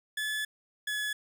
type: tone pair in turn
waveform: 30% pulse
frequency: 1722 / 1702.2 Hz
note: A6 / G#6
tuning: -38 / +42 cents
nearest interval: unison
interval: 20 cents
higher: first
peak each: -28 dBFS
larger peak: neither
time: 0.17-0.45 / 0.87-1.13 s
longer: first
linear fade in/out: 5 ms
effects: none